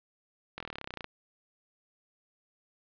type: slowing click train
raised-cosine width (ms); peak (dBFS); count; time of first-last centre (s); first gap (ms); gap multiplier
0.3; -22; 17; 0.58-1.044; 23; 1.03
effects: resampled to 11025 Hz + 8-bit